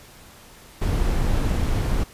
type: noise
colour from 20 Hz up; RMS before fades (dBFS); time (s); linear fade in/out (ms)
brown; -21; 0.81-2.04; 10
effects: pink hiss -47 dBFS RMS until 2.13 s + resampled to 32000 Hz